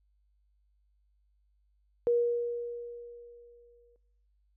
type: tone with exponential decay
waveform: sine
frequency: 476.2 Hz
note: A#4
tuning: 37 cents sharp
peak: -22 dBFS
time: 2.07-3.96 s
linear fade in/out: 0 ms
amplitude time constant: 410 ms
effects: noise-tail reverb RT60 0.7 s tail -18 dB re dry + added 50 Hz sine -67 dBFS peak until 4.56 s